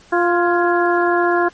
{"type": "harmonic tone with a mistuned harmonic", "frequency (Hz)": 349.2, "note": "F4", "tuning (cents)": 0, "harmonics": [1, 2, 3, 4, 5], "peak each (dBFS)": [-16, -19, -21, -22, -23], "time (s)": [0.12, 1.49], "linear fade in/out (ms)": 10, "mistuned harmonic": 5, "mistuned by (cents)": -67, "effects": ["pink hiss -48 dBFS RMS until 1.53 s", "MP3 32 kbps"]}